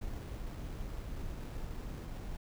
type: noise with sample-and-hold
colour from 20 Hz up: brown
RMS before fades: -41 dBFS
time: 0.01-2.37 s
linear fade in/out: 10 ms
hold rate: 6300 Hz
effects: none